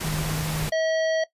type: noise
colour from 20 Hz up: pink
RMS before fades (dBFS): -30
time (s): 0-0.7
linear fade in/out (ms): 10
type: tone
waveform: sine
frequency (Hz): 155.56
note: D#3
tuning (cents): 0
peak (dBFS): -26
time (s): 0.04-0.68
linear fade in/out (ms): 0
type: harmonic tone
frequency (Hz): 642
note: E5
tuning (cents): -46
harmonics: 1 / 3 / 5 / 7 / 9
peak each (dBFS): -21 / -31 / -35 / -38 / -40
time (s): 0.72-1.24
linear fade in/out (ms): 5
effects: noise-tail reverb RT60 0.1 s tail -17 dB re dry + resampled to 32000 Hz